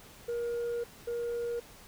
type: tone pair in turn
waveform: sine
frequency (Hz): 473.4 / 473.4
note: A#4 / A#4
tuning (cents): +27 / +27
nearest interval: unison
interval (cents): 0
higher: neither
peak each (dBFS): -28 / -29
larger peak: first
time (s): 0.28-0.84 / 1.07-1.6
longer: first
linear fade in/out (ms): 10
effects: tanh soft clip ceiling -30 dBFS + pink hiss -53 dBFS RMS until 1.87 s